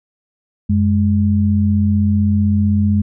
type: tone pair together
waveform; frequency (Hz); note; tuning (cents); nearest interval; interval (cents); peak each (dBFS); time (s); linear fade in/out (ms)
sine; 91.96 / 207.7; F#2 / G#3; -10 / 0; octave + major second; 1410; -14; 0.69-3.02; 10
effects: none